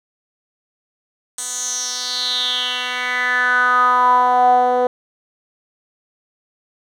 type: tone with band-pass filter sweep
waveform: 10% pulse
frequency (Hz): 249.1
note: B3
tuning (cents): +15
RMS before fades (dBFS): -17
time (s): 1.38-4.87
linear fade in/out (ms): 2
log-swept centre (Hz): 8000 to 560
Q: 5.8
effects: none